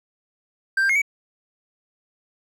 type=tone with pitch steps; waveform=triangle; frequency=1571 / 1586 / 2149 / 2272 Hz; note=G6 / G6 / C7 / C#7; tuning=+3 / +20 / +46 / +42 cents; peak=-15 dBFS; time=0.77-1.018 s; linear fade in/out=5 ms; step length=62 ms; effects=none